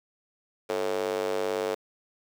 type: tone with high-pass filter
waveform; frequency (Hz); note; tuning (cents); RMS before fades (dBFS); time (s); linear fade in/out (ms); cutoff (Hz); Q
square; 49; G1; 0; -29; 0.69-1.75; 10; 470; 4.2
effects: low-pass 7000 Hz 12 dB/octave + 8-bit